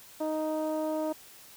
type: tone with low-pass filter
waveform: 15% pulse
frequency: 311.1 Hz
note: D#4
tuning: in tune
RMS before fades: -31 dBFS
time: 0.2-1.13 s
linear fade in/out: 10 ms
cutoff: 670 Hz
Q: 1.4
effects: white hiss -52 dBFS RMS until 1.56 s